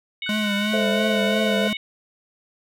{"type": "harmonic tone", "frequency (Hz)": 740, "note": "F#5", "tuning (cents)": 0, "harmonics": [3, 4, 5], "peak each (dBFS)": [-30, -31, -32], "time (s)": [0.22, 1.77], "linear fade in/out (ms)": 2}
{"type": "tone", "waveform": "triangle", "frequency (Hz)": 1491, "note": "F#6", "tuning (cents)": 13, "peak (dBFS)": -28, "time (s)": [0.26, 1.7], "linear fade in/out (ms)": 5}
{"type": "tone with vibrato", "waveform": "square", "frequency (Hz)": 207.7, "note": "G#3", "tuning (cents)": 0, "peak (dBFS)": -23, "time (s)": [0.29, 1.73], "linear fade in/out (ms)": 2, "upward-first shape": "triangle", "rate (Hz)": 2.9, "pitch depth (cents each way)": 64}
{"type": "chord", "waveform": "sine", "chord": "A minor", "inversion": "none", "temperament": "just", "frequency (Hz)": [440, 528, 660], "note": ["A4", "C5", "E5"], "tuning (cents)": [0, 16, 2], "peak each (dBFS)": [-27, -26, -25], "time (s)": [0.73, 1.68], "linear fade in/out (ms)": 5}
{"effects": []}